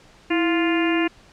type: harmonic tone with a mistuned harmonic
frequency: 349.2 Hz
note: F4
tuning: in tune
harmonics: 1 / 2 / 3 / 4 / 5 / 6 / 7 / 8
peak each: -19 / -30 / -31 / -34 / -29 / -31 / -30 / -31 dBFS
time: 0.3-1.08 s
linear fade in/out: 10 ms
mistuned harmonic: 1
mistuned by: -96 cents
effects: pink hiss -51 dBFS RMS until 1.32 s + low-pass 6000 Hz 12 dB/octave